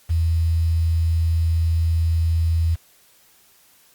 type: tone with quantisation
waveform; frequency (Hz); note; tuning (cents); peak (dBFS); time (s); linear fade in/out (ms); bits
sine; 82.41; E2; 0; -16; 0.09-2.76; 20; 7
effects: white hiss -55 dBFS RMS until 3.94 s + Opus 48 kbps